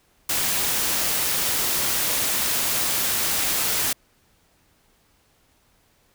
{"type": "noise", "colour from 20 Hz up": "white", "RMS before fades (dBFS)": -23, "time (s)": [0.29, 3.93], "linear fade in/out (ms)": 5, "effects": ["pink hiss -62 dBFS RMS until 6.14 s"]}